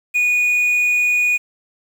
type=tone with quantisation; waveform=triangle; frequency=2461 Hz; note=D#7; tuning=20 cents flat; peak=-12 dBFS; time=0.14-1.38 s; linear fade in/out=20 ms; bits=7; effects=none